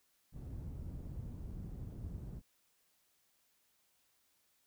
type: low-pass noise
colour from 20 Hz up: white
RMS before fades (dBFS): -45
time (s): 0.32-2.42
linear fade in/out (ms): 50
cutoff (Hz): 110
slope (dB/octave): 12
effects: white hiss -75 dBFS RMS until 4.66 s